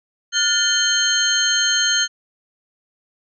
sine tone cluster, 1443 / 1770 / 3096 / 4227 / 6410 Hz, F#6 / A6 / G7 / C8 / G8, -44 / +10 / -22 / +17 / +38 cents, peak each -22 / -26 / -20 / -22 / -21 dBFS, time 0.32-2.08 s, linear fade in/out 50 ms, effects none

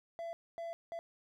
triangle tone bursts at uneven times, 672 Hz, E5, 33 cents sharp, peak -37 dBFS, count 3, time 0.19-0.33 / 0.58-0.73 / 0.92-0.99 s, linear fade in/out 0 ms, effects none

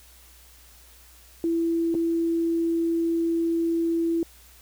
sine tone with dropouts, 333.1 Hz, E4, 18 cents sharp, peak -21 dBFS, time 1.44-4.23 s, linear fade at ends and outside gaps 1 ms, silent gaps 1.943-1.95 s, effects added 60 Hz sine -53 dBFS peak until 4.61 s + white hiss -53 dBFS RMS until 4.61 s

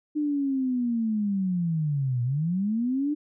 sine linear two-way sweep, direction down then up, 303.2 to 118.5 to 303.2 Hz, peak -23 dBFS, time 0.15-3.15 s, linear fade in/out 20 ms, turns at 2.23 s, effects none

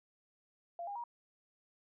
sine tone with pitch steps, 688 / 808.8 / 950.8 Hz, F5 / G#5 / A#5, -26 / -46 / +34 cents, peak -39 dBFS, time 0.79-1.039 s, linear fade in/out 2 ms, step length 83 ms, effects none

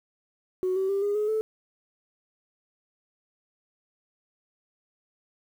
sine tone with pitch steps, 370.1 / 382.5 / 395.3 / 408.5 / 422.2 / 436.3 Hz, F#4 / G4 / G4 / G#4 / G#4 / A4, 0 / -42 / +15 / -29 / +29 / -15 cents, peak -22 dBFS, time 0.63-1.41 s, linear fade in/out 0 ms, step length 130 ms, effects tanh soft clip ceiling -20 dBFS + 9-bit

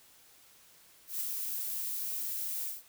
violet noise with ADSR envelope, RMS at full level -33 dBFS, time 1.07-2.83 s, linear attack 140 ms, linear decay 4 ms, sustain -3 dB, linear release 170 ms, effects white hiss -60 dBFS RMS until 2.88 s

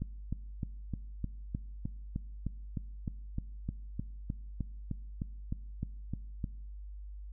click train, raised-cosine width 5 ms, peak -22 dBFS, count 22, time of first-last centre 0.02-6.442 s, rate 3.27 Hz, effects noise-tail reverb RT60 0.9 s tail -21 dB re dry + added 50 Hz sine -42 dBFS peak until 7.32 s

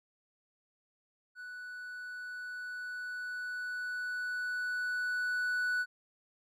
triangle tone with level ramp, 1482 Hz, F#6, 2 cents sharp, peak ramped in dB -41 to -27 dBFS, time 1.35-5.86 s, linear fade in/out 50 ms, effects none

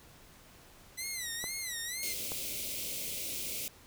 10% pulse tone with vibrato, 1992 Hz, B6, 14 cents sharp, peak -27 dBFS, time 0.97-2.14 s, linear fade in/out 20 ms, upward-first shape sine, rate 2.1 Hz, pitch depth 140 cents each way
clicks, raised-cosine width 1 ms, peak -26 dBFS, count 2, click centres 1.441 / 2.319 s
white band-stop noise, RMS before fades -38 dBFS, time 2.03-3.68 s, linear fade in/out 0 ms, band 640 to 2100 Hz, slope 96 dB/octave
effects pink hiss -57 dBFS RMS until 3.86 s

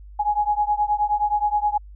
sine beating tone pair, 830.6 / 840.1 Hz, G#5 / G#5, 0 / +20 cents, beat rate 9.5 Hz, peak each -21 / -22 dBFS, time 0.19-1.78 s, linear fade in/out 10 ms, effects added 50 Hz sine -39 dBFS peak until 1.95 s

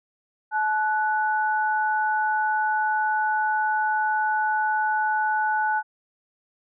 sine tone pair together, 860.9 / 1480 Hz, A5 / F#6, -38 / 0 cents, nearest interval major sixth, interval 938 cents, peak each -22 / -25 dBFS, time 0.51-5.83 s, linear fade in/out 50 ms, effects none

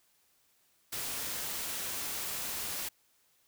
white noise, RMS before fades -37 dBFS, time 0.92-2.89 s, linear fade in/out 10 ms, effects white hiss -70 dBFS RMS until 3.47 s

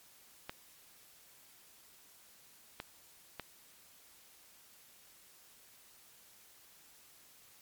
clicks, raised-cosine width 0.3 ms, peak -24 dBFS, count 3, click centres 0.495 / 2.801 / 3.397 s, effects white hiss -61 dBFS RMS until 7.61 s + MP3 96 kbps

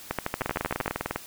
two click trains, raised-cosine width 0.5 ms, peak -11 / -12 dBFS, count 11 / 16, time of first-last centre 0.11-0.879 / 0.41-1.16 s, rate 13 / 20 Hz, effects white hiss -45 dBFS RMS until 1.26 s

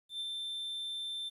triangle tone with ADSR envelope, 3560 Hz, A7, 20 cents sharp, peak -33 dBFS, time 0.09-1.3 s, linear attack 110 ms, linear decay 32 ms, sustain -2 dB, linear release 21 ms, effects resampled to 32000 Hz + 11-bit

